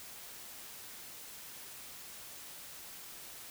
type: silence
effects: white hiss -49 dBFS RMS until 3.5 s